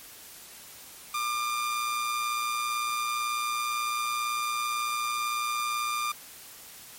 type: tone with amplitude modulation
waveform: sawtooth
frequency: 1198 Hz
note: D6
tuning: 34 cents sharp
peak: -22 dBFS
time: 1.14-6.12 s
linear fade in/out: 5 ms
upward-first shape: sine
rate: 118 Hz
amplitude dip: 40%
effects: white hiss -47 dBFS RMS until 6.98 s + MP3 64 kbps